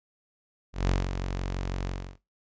sawtooth tone with ADSR envelope, 46 Hz, F#1, 9 cents flat, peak -17 dBFS, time 0.73-2.18 s, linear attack 160 ms, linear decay 190 ms, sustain -8 dB, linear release 310 ms, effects noise-tail reverb RT60 0.2 s tail -17 dB re dry + resampled to 16000 Hz

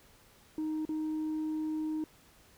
sine tone with dropouts, 311.1 Hz, D#4, in tune, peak -29 dBFS, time 0.58-2.04 s, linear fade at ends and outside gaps 2 ms, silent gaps 0.852-0.891 s, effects tanh soft clip ceiling -30 dBFS + pink hiss -61 dBFS RMS until 2.57 s

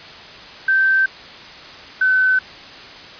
sine tone pair in turn, 1555 / 1518.6 Hz, G6 / F#6, -14 / +45 cents, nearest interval unison, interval 41 cents, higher first, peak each -12 dBFS, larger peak neither, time 0.68-1.06 / 2.01-2.39 s, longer neither, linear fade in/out 5 ms, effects white hiss -37 dBFS RMS until 3.19 s + resampled to 11025 Hz

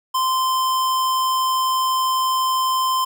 square tone, 1038 Hz, C6, 14 cents flat, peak -18 dBFS, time 0.14-3.05 s, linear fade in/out 10 ms, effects none

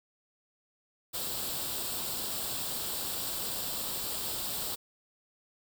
white noise with comb filter, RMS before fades -35 dBFS, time 1.13-4.76 s, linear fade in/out 20 ms, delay 0.24 ms, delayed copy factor +0.6, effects none

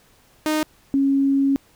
sawtooth / sine tone pair in turn, 308.5 / 274.8 Hz, D#4 / C#4, -15 / -15 cents, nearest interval major second, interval 200 cents, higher first, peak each -15 dBFS, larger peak neither, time 0.46-0.63 / 0.94-1.56 s, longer second, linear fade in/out 0 ms, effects pink hiss -56 dBFS RMS until 1.75 s

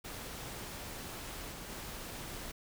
pink noise with level steps, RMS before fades -44 / -46 / -44 dBFS, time 0.04-2.52 s, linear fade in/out 10 ms, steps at 1.52 / 1.69 s, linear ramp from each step 5 ms, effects none

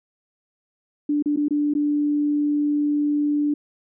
sine tone with dropouts, 293.7 Hz, D4, in tune, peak -18 dBFS, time 1.09-3.54 s, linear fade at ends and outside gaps 5 ms, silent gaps 1.225-1.258 / 1.362-1.371 / 1.484-1.507 / 1.738-1.75 s, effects none

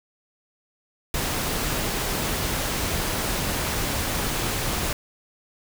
pink noise, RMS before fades -26 dBFS, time 1.14-4.93 s, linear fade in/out 2 ms, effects none

